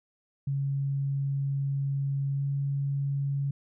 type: tone with pitch glide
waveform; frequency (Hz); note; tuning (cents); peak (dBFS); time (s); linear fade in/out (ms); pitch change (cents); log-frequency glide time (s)
sine; 138.59 to 139.63; C#3 to C#3; 0 to +13; -26; 0.47-3.51; 5; +13; 2.35-2.42
effects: none